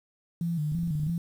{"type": "tone with vibrato", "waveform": "sine", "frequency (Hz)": 159.7, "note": "D#3", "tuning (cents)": 45, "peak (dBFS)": -26, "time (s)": [0.41, 1.18], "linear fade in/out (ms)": 2, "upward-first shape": "square", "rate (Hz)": 3, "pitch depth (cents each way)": 100}
{"type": "clicks", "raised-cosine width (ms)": 5, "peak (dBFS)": -28, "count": 11, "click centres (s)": [0.72, 0.75, 0.788, 0.833, 0.876, 0.907, 0.953, 0.998, 1.034, 1.066, 1.097]}
{"effects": ["9-bit"]}